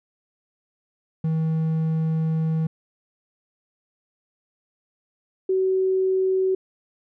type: tone pair in turn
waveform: triangle / sine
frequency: 160 / 377.6 Hz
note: D#3 / F#4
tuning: +49 / +35 cents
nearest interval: octave + minor third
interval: 1486 cents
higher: second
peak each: -18 dBFS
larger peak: neither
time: 1.24-2.67 / 5.49-6.55 s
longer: first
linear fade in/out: 5 ms
effects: none